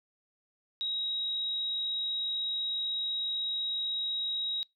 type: tone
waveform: sine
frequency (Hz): 3814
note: A#7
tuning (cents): +39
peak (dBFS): -30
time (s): 0.81-4.63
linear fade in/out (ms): 0
effects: noise-tail reverb RT60 0.2 s tail -26 dB re dry